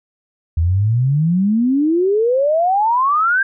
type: exponential sweep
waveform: sine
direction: up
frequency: 78.6 to 1614 Hz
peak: -12 dBFS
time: 0.57-3.43 s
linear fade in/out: 5 ms
effects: none